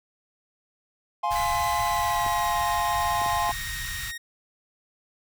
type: chord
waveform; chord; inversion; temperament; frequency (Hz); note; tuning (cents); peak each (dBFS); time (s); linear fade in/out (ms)
triangle; F minor; none; just; 698.5 / 838.1 / 1047.7; F5 / Ab5 / C6; 0 / +16 / +2; -27 / -25 / -25; 1.23-3.52; 10
type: band-stop noise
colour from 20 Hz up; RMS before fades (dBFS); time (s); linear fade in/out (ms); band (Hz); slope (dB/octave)
pink; -35; 1.3-4.12; 20; 130 to 1300; 24
type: tone with pitch glide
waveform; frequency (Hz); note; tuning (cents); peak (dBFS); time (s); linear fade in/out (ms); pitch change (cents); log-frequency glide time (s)
sawtooth; 1999 to 1865.1; B6 to A#6; +20 to 0; -30; 1.35-4.18; 10; -120; 1.82-2.64
type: clicks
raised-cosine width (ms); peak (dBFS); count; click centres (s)
2; -26; 4; 2.264 / 3.217 / 3.262 / 3.494
effects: none